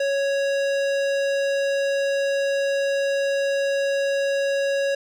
sine tone with hard clipping, 554.4 Hz, C#5, in tune, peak -22 dBFS, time 0-4.95 s, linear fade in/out 5 ms, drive 17 dB, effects none

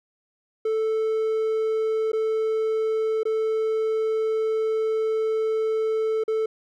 triangle tone with dropouts, 440 Hz, A4, in tune, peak -19 dBFS, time 0.65-6.46 s, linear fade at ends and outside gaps 5 ms, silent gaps 2.119-2.131 / 3.233-3.253 / 6.238-6.279 s, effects none

